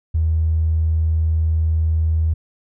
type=tone with tanh clipping; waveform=triangle; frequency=80 Hz; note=D#2; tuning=49 cents sharp; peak=-14 dBFS; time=0.14-2.34 s; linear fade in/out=10 ms; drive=2 dB; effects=none